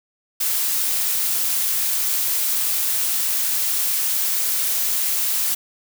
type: noise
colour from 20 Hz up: blue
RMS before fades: -21 dBFS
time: 0.4-5.55 s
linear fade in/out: 10 ms
effects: none